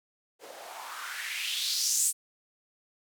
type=noise with band-pass filter sweep; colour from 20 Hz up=blue; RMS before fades=-32 dBFS; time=0.39-2.13 s; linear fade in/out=50 ms; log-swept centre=430 to 8800 Hz; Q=3.5; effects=none